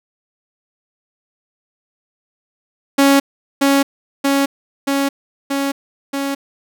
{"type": "tone with echo", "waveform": "sawtooth", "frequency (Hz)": 277.2, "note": "C#4", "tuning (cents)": 0, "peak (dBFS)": -5, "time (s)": [2.98, 3.2], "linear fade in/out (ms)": 10, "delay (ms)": 630, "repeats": 5, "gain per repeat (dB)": -2, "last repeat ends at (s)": 6.35, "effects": []}